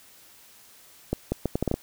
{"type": "accelerating click train", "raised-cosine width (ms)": 2, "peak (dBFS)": -11, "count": 8, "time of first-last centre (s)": [1.13, 1.741], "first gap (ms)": 190, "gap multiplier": 0.72, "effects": ["white hiss -53 dBFS RMS until 1.82 s"]}